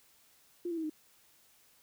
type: tone with pitch steps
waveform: sine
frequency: 349.2 / 335 / 321.3 / 308.2 Hz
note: F4 / E4 / E4 / D#4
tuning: 0 / +28 / -44 / -16 cents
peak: -33 dBFS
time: 0.65-0.898 s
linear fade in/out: 5 ms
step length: 62 ms
effects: white hiss -65 dBFS RMS until 1.82 s